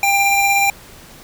square tone pair together, 797.2 / 2375 Hz, G5 / D7, +29 / +19 cents, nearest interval octave + perfect fifth, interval 1890 cents, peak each -16 dBFS, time 0.03-0.7 s, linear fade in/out 2 ms, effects pink hiss -41 dBFS RMS until 1.23 s

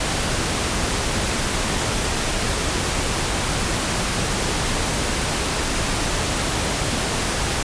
pink noise, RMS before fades -22 dBFS, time 0-7.63 s, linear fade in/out 5 ms, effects resampled to 22050 Hz

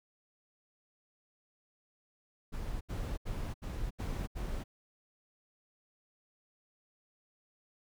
brown noise bursts, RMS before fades -37 dBFS, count 6, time 2.52-4.64 s, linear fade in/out 20 ms, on 290 ms, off 76 ms, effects none

